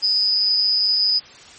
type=tone with amplitude modulation; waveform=sine; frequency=4981 Hz; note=D#8; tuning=1 cent sharp; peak=-12 dBFS; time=0.02-1.2 s; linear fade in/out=20 ms; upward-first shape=sine; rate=205 Hz; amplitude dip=70%; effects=white hiss -43 dBFS RMS until 1.58 s + MP3 32 kbps